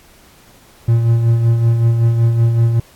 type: tone with tremolo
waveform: triangle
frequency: 116 Hz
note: A#2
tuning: 8 cents flat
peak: -6 dBFS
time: 0.88-2.8 s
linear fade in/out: 5 ms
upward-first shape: sine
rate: 5.3 Hz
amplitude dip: 45%
effects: pink hiss -47 dBFS RMS until 2.95 s + AAC 64 kbps